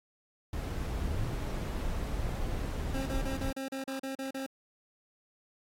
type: noise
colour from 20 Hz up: brown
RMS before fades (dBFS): -34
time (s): 0.53-3.51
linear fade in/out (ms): 2
type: exponential sweep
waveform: sine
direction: up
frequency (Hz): 36.71 to 138.59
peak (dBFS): -33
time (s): 0.84-1.31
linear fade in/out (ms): 50
type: tone bursts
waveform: 25% pulse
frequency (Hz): 268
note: C4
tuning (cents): +42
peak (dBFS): -31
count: 10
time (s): 2.94-4.464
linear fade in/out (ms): 5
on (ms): 120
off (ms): 36
effects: AAC 48 kbps